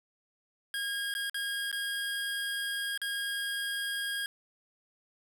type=tone with dropouts; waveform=25% pulse; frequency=1629 Hz; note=G#6; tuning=34 cents flat; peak=-28 dBFS; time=0.74-4.26 s; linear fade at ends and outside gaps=1 ms; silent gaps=1.14-1.15 / 1.297-1.344 / 1.715-1.727 / 2.976-3.016 s; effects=none